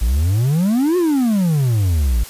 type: exponential two-way sweep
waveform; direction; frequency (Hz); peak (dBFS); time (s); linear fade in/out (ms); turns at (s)
triangle; up then down; 52.1 to 370 to 52.1; -11; 0.01-2.24; 10; 0.97
effects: white hiss -36 dBFS RMS until 2.29 s + resampled to 32000 Hz